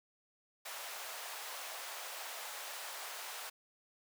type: high-pass noise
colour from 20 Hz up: pink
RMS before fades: -45 dBFS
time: 0.65-3.5 s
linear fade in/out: 10 ms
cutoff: 620 Hz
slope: 24 dB/octave
effects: none